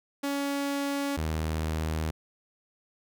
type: tone pair in turn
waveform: sawtooth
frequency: 281.2 / 78.91 Hz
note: C#4 / D#2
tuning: +25 / +25 cents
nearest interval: octave + minor seventh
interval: 2200 cents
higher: first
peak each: -24 dBFS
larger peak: neither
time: 0.23-1.17 / 1.17-2.11 s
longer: neither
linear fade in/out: 10 ms
effects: none